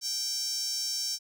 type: tone with high-pass filter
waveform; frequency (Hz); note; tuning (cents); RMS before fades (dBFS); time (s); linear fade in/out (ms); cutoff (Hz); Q
sawtooth; 781; G5; -7; -32; 0.01-1.19; 50; 5600; 8.4
effects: none